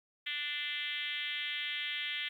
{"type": "tone with frequency modulation", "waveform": "sine", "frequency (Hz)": 2637, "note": "E7", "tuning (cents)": 0, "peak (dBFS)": -34, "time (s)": [0.26, 2.29], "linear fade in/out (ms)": 10, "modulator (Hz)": 291, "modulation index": 3.1, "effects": ["11-bit"]}